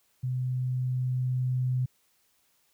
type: tone with level ramp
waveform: sine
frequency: 127.2 Hz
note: C3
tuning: 48 cents flat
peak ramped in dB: -27 to -24 dBFS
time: 0.23-1.86 s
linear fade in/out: 10 ms
effects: white hiss -69 dBFS RMS until 2.73 s